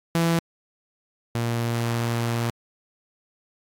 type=tone pair in turn; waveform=sawtooth; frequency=167 / 117.3 Hz; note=E3 / A#2; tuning=+23 / +11 cents; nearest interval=tritone; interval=612 cents; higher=first; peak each=-15 / -19 dBFS; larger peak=first; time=0.15-0.39 / 1.35-2.5 s; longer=second; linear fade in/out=0 ms; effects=AAC 48 kbps